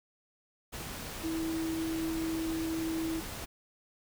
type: tone in noise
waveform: sine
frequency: 324.2 Hz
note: E4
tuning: 29 cents flat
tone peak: -31 dBFS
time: 1.23-3.21 s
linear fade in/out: 20 ms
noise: pink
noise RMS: -41 dBFS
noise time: 0.72-3.46 s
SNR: +7 dB
effects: none